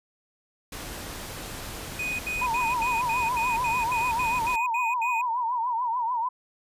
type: noise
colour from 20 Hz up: pink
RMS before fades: -37 dBFS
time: 0.72-4.56 s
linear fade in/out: 5 ms
type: tone bursts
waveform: triangle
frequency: 2489 Hz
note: D#7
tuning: in tune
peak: -26 dBFS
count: 12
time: 1.99-5.215 s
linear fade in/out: 5 ms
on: 200 ms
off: 75 ms
type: tone with vibrato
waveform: sine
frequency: 953 Hz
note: A#5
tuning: 38 cents sharp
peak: -24 dBFS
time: 2.41-6.29 s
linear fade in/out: 10 ms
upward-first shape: triangle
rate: 6.8 Hz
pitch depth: 130 cents each way
effects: resampled to 32000 Hz